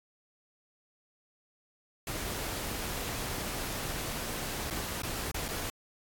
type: noise with dropouts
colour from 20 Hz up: pink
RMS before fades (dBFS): -36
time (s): 2.07-5.7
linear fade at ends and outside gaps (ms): 2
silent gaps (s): 4.701-4.707 / 5.02-5.032 / 5.315-5.343 / 5.482-5.486
effects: AAC 64 kbps